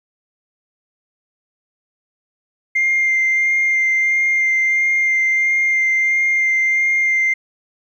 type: tone with vibrato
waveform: sine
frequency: 2103 Hz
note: C7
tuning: 8 cents sharp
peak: -12 dBFS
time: 2.75-7.34 s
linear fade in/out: 10 ms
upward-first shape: sine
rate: 1.5 Hz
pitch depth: 12 cents each way
effects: tanh soft clip ceiling -10 dBFS + 9-bit